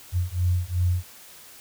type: beating tone pair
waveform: sine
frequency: 87.9 / 90.6 Hz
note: F2 / F#2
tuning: +12 / -36 cents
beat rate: 2.7 Hz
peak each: -24 dBFS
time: 0.12-1.04 s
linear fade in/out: 50 ms
effects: white hiss -47 dBFS RMS until 1.6 s